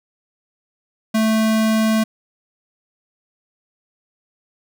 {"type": "tone", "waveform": "square", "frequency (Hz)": 220, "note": "A3", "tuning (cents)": 0, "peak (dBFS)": -15, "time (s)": [1.14, 2.04], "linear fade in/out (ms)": 10, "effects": []}